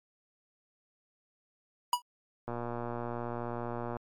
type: tone with exponential decay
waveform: square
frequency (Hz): 974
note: B5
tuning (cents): -24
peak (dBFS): -21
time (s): 1.93-2.02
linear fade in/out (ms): 2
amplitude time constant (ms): 19
type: click train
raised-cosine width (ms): 1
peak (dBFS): -23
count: 178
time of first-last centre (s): 2.48-3.967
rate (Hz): 119
effects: MP3 64 kbps